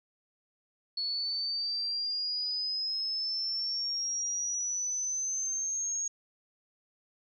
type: exponential sweep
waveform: sine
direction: up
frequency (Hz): 4391 to 6600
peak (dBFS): -30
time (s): 0.97-6.08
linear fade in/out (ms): 5
effects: none